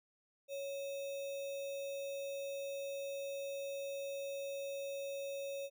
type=tone with sample-and-hold; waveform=sine; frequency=555 Hz; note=C#5; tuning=2 cents sharp; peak=-39 dBFS; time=0.48-5.7 s; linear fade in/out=50 ms; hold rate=3150 Hz; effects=none